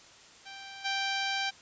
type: tone with level steps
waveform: 10% pulse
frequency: 784 Hz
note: G5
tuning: in tune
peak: -35 / -21 dBFS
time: 0.45-1.51 s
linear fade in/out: 20 ms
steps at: 0.84 s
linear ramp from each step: 20 ms
effects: white hiss -54 dBFS RMS until 1.61 s + resampled to 16000 Hz